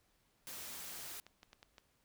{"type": "noise", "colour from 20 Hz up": "white", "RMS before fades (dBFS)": -47, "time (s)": [0.47, 1.2], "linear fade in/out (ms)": 0}
{"type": "clicks", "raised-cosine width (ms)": 0.2, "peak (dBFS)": -37, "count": 5, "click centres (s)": [1.266, 1.431, 1.531, 1.629, 1.782]}
{"effects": ["pink hiss -75 dBFS RMS until 2.04 s"]}